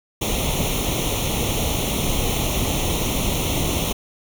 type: noise with comb filter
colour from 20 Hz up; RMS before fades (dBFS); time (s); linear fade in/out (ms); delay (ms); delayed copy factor
pink; -22; 0.21-3.93; 10; 0.31; +0.85
effects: none